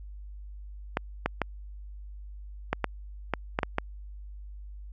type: clicks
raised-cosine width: 0.5 ms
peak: -10 dBFS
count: 9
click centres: 0.971 / 1.26 / 1.417 / 2.73 / 2.843 / 3.337 / 3.589 / 3.632 / 3.784 s
effects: added 50 Hz sine -40 dBFS peak until 4.92 s